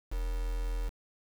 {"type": "tone with quantisation", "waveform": "sine", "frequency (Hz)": 42.09, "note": "E1", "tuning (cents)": 37, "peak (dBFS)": -30, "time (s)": [0.11, 0.9], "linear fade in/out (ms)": 20, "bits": 7, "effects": []}